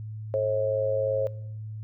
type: tone with amplitude modulation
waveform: sine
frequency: 539 Hz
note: C#5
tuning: 49 cents flat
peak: -19 dBFS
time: 0.34-1.27 s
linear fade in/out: 0 ms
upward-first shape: sine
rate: 103 Hz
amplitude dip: 70%
effects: noise-tail reverb RT60 0.8 s tail -21 dB re dry + added 108 Hz sine -34 dBFS peak until 1.83 s

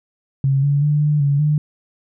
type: tone with pitch steps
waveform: sine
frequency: 136.4 / 142.6 / 148.3 / 149.2 / 141.7 / 150.1 Hz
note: C#3 / C#3 / D3 / D3 / C#3 / D3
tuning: -28 / +49 / +17 / +28 / +38 / +38 cents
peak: -13 dBFS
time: 0.44-1.58 s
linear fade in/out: 2 ms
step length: 190 ms
effects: none

